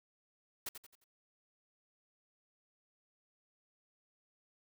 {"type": "noise with echo", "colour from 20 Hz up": "white", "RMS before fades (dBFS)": -40, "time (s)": [0.66, 0.69], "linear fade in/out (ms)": 5, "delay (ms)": 88, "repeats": 4, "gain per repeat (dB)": -8, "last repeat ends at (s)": 1.042, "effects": []}